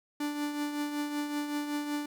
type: tone with tremolo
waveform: 45% pulse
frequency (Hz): 293.7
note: D4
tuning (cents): 0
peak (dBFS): -29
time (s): 0.2-2.06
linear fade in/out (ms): 5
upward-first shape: triangle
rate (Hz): 5.3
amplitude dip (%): 55
effects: none